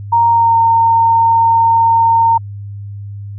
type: tone with pitch glide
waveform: sine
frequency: 931 to 915.5 Hz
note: A#5 to A#5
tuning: -2 to -32 cents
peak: -7 dBFS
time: 0.12-2.38 s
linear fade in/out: 10 ms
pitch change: -30 cents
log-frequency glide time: 0.29-0.56 s
effects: added 101 Hz sine -24 dBFS peak until 3.38 s